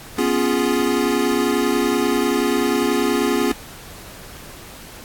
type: chord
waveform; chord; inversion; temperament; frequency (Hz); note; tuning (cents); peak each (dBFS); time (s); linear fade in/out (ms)
square; C# dominant seventh; third; equal; 246.9 / 277.2 / 349.2 / 415.3; B3 / C#4 / E#4 / G#4; 0 / 0 / 0 / 0; -23; 0.18-3.52; 5
effects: pink hiss -39 dBFS RMS until 5.04 s + AAC 64 kbps